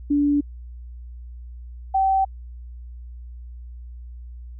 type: tone pair in turn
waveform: sine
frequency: 289 / 771.5 Hz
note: D4 / G5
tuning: -28 / -28 cents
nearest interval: octave + perfect fourth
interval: 1700 cents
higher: second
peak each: -16 dBFS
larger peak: neither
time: 0.1-0.41 / 1.94-2.25 s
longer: neither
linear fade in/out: 10 ms
effects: added 60 Hz sine -35 dBFS peak until 4.59 s